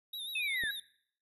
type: tone with vibrato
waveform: square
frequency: 3729 Hz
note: A#7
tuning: in tune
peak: -39 dBFS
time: 0.13-0.8 s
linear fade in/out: 5 ms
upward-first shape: sine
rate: 7.1 Hz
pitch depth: 79 cents each way
type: linear sweep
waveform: sine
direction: down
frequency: 2637 to 1611 Hz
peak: -32 dBFS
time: 0.35-0.71 s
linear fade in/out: 5 ms
type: click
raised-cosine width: 2 ms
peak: -32 dBFS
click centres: 0.637 s
effects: noise-tail reverb RT60 0.6 s tail -19 dB re dry